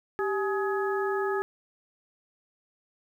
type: harmonic tone with a mistuned harmonic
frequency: 420.4 Hz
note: G#4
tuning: 21 cents sharp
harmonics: 1 / 2 / 3 / 4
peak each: -27 / -34 / -34 / -35 dBFS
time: 0.19-1.42 s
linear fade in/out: 0 ms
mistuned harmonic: 1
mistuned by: -120 cents
effects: 10-bit